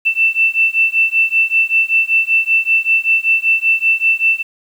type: beating tone pair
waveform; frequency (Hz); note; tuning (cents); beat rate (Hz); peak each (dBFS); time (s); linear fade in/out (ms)
sine; 2666 / 2671.2; E7 / E7; +19 / +22; 5.2; -14; 0.05-4.43; 20
effects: 7-bit